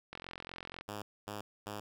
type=click train; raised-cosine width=0.3 ms; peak=-27 dBFS; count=31; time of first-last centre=0.13-0.81 s; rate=44.1 Hz
type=tone bursts; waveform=5% pulse; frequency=103.83 Hz; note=G#2; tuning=in tune; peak=-29 dBFS; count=3; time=0.88-1.8 s; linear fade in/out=5 ms; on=140 ms; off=250 ms
effects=none